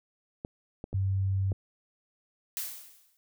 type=clicks; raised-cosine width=2 ms; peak=-22 / -24 / -26 / -24 dBFS; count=4; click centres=0.449 / 0.841 / 0.93 / 1.519 s
type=tone; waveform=sine; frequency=96.5 Hz; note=G2; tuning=27 cents flat; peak=-25 dBFS; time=0.94-1.53 s; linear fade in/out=5 ms
type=noise with exponential decay; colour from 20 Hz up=blue; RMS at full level=-32 dBFS; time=2.57-3.17 s; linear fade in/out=0 ms; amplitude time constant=130 ms
effects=none